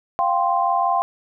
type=chord; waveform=sine; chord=F suspended second; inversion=none; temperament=equal; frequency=698.5 / 784 / 1046.5 Hz; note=F5 / G5 / C6; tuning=0 / 0 / 0 cents; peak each=-21 dBFS; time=0.19-1.02 s; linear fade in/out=0 ms; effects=none